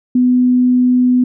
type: tone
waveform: sine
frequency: 249.8 Hz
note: B3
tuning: 20 cents sharp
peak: -8 dBFS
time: 0.15-1.24 s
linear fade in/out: 5 ms
effects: none